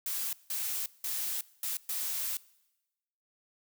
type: noise bursts at uneven times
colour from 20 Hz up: blue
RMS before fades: -34 dBFS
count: 5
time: 0.06-0.33 / 0.5-0.86 / 1.04-1.41 / 1.63-1.77 / 1.89-2.37 s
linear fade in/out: 2 ms
effects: noise-tail reverb RT60 1.0 s tail -22 dB re dry